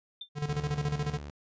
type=tone with exponential decay; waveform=sine; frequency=3571 Hz; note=A7; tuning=25 cents sharp; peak=-34 dBFS; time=0.21-0.29 s; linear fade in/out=5 ms; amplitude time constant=17 ms
type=tone with tremolo; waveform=square; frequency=147.2 Hz; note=D3; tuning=4 cents sharp; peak=-28 dBFS; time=0.35-1.2 s; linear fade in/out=50 ms; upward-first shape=square; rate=14 Hz; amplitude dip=70%
type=tone with pitch glide; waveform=sawtooth; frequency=73.42 to 72.53 Hz; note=D2 to D2; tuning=0 to -21 cents; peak=-36 dBFS; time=0.48-1.3 s; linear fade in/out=0 ms; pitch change=-21 cents; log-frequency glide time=0.62-0.86 s
effects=resampled to 16000 Hz